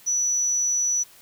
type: tone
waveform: sine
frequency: 5920 Hz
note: F#8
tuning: in tune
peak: -20 dBFS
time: 0.06-1.04 s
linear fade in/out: 20 ms
effects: white hiss -51 dBFS RMS until 1.21 s